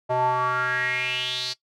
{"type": "tone with band-pass filter sweep", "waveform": "square", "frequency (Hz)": 126.2, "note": "B2", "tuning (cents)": 38, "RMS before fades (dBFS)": -25, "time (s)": [0.09, 1.54], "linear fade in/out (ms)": 20, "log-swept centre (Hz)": [720, 4600], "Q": 5.8, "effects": ["noise-tail reverb RT60 0.1 s tail -18 dB re dry"]}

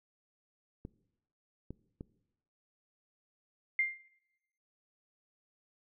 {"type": "clicks", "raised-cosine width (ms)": 3, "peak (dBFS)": -29, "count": 3, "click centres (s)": [0.851, 1.706, 2.009]}
{"type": "tone with exponential decay", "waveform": "sine", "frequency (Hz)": 2100, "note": "C7", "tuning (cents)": 6, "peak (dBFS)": -24, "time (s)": [3.79, 4.08], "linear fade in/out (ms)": 2, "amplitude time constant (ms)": 63}
{"effects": ["noise-tail reverb RT60 0.9 s tail -21 dB re dry"]}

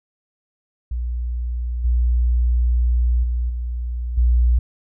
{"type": "tone with level steps", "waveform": "sine", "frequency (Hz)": 60, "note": "B1", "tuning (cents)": -49, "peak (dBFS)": [-21, -14, -18, -22, -12], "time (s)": [0.91, 4.59], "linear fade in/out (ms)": 5, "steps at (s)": [1.84, 3.23, 3.49, 4.17], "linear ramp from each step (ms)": 10, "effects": []}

